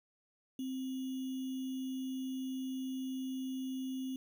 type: tone with sample-and-hold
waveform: sine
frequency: 261.6 Hz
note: C4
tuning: in tune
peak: -36 dBFS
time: 0.59-4.16 s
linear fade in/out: 2 ms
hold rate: 3150 Hz
effects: none